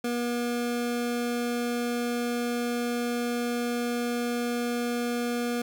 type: tone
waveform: 25% pulse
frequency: 240 Hz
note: B3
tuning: 49 cents flat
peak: -23 dBFS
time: 0.04-5.62 s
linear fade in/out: 5 ms
effects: none